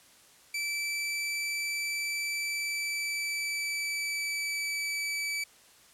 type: tone with pitch glide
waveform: sawtooth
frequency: 2322 to 2302 Hz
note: D7 to D7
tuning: -20 to -35 cents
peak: -27 dBFS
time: 0.54-5.44 s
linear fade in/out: 5 ms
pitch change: -15 cents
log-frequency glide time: 2.39-4.77 s
effects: white hiss -58 dBFS RMS until 5.93 s + low-pass 11000 Hz 12 dB/octave